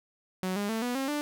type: tone with pitch steps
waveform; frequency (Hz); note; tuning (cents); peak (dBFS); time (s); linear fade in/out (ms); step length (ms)
sawtooth; 185.7 / 203.7 / 223.4 / 245 / 268.8 / 294.8; F#3 / G#3 / A3 / B3 / C4 / D4; +7 / -33 / +27 / -14 / +47 / +7; -25; 0.43-1.21; 0; 130
effects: none